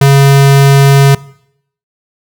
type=tone; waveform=square; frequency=138.59 Hz; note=C#3; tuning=in tune; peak=-3 dBFS; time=0.01-1.15 s; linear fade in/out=5 ms; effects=noise-tail reverb RT60 0.7 s tail -21 dB re dry